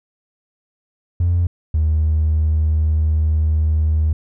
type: tone pair in turn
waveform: triangle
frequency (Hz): 87 / 77.8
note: F2 / D#2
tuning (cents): -6 / 0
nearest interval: major second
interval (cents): 194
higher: first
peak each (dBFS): -10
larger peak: neither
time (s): 1.2-1.47 / 1.74-4.13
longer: second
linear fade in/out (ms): 5
effects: tanh soft clip ceiling -10 dBFS